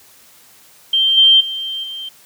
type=tone with level steps; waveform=sine; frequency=3147 Hz; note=G7; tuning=6 cents sharp; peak=-11 / -6 / -21 / -25 dBFS; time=0.93-2.09 s; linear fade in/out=5 ms; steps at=1.17 / 1.4 / 1.83 s; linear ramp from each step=10 ms; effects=white hiss -47 dBFS RMS until 2.25 s + high-pass 60 Hz 12 dB/octave